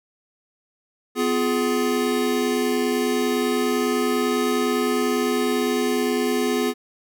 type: chord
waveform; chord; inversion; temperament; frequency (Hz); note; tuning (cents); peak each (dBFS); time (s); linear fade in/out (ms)
square; F diminished; second; just; 251.4 / 349.2 / 419.1; Cb4 / F4 / Ab4; +31 / 0 / +16; -24 / -27 / -24; 1.15-6.74; 50
effects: none